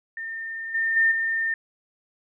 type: tone with level steps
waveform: sine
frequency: 1811 Hz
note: A6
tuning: 49 cents sharp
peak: -30 / -21 / -16 / -22 dBFS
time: 0.17-1.54 s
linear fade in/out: 2 ms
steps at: 0.74 / 0.96 / 1.11 s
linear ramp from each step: 10 ms
effects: none